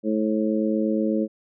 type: harmonic tone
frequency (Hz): 108.3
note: A2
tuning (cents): -27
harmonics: 2 / 3 / 4 / 5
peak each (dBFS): -23 / -25 / -29 / -28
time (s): 0.03-1.28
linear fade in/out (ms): 50
effects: none